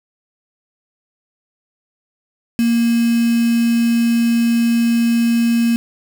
sine tone with quantisation, 233.1 Hz, A#3, in tune, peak -12 dBFS, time 2.59-5.76 s, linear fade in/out 0 ms, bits 4, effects none

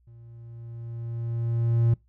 triangle tone with level ramp, 116.54 Hz, A#2, in tune, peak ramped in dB -45 to -15 dBFS, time 0.07-1.94 s, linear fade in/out 5 ms, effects noise-tail reverb RT60 0.2 s tail -23 dB re dry + added 60 Hz sine -60 dBFS peak until 2.08 s

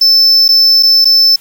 triangle tone with dropouts, 5280 Hz, E8, 2 cents sharp, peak -3 dBFS, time 0.01-1.36 s, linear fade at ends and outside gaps 5 ms, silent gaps 0.481-0.488 / 0.827-0.831 / 1.046-1.053 s, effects white hiss -41 dBFS RMS until 1.4 s

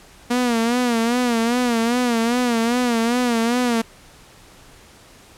sawtooth tone with vibrato, 237.9 Hz, A#3, 35 cents sharp, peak -13 dBFS, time 0.3-3.82 s, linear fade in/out 10 ms, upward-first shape sine, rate 2.5 Hz, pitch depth 86 cents each way, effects pink hiss -47 dBFS RMS until 5.37 s + low-pass 11000 Hz 12 dB/octave

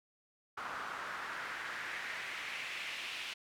pink noise with band-pass filter sweep, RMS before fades -42 dBFS, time 0.57-3.34 s, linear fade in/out 10 ms, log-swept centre 1200 to 2800 Hz, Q 2.5, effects none

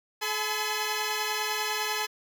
10% pulse tone cluster, 429 / 848 / 1015 Hz, A4 / G#5 / B5, -44 / +36 / +47 cents, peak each -24 dBFS, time 0.21-2.07 s, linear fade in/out 20 ms, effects none

